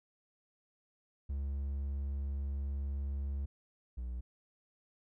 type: tone pair in turn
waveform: triangle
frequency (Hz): 69.5 / 60.99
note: C#2 / B1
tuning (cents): +5 / -21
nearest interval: major second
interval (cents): 226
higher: first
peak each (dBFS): -32 / -35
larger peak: first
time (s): 1.29-3.46 / 3.97-4.21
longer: first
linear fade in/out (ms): 10
effects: none